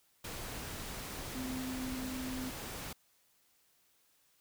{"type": "tone in noise", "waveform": "sine", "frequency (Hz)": 257.2, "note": "C4", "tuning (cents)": -30, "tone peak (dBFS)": -38, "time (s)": [1.35, 2.5], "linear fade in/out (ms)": 5, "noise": "pink", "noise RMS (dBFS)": -43, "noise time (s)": [0.24, 2.93], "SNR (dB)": 2, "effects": ["white hiss -71 dBFS RMS until 4.4 s"]}